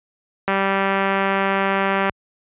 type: click train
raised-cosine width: 0.5 ms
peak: -5 dBFS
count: 316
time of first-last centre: 0.48-2.095 s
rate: 195 Hz
effects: high-pass 60 Hz 12 dB/octave + resampled to 8000 Hz